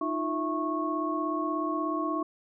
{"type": "tone cluster", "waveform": "sine", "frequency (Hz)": [309.5, 346.1, 661, 1099], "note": ["D#4", "F4", "E5", "C#6"], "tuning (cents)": [-9, -16, 5, -15], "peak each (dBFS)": [-31, -35, -36, -31], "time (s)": [0.01, 2.23], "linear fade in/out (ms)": 5, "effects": []}